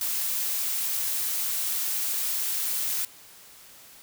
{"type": "noise", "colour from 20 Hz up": "blue", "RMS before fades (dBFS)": -28, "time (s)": [0.01, 3.05], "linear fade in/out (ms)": 2, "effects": ["white hiss -50 dBFS RMS until 4.02 s"]}